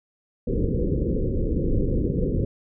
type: low-pass noise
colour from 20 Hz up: pink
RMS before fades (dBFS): -23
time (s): 0.47-2.45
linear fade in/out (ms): 5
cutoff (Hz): 520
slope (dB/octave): 96
effects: none